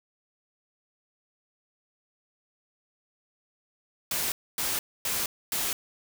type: noise bursts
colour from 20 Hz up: white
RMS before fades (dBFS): -29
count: 4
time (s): 4.11-5.73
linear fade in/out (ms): 2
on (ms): 210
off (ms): 260
effects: none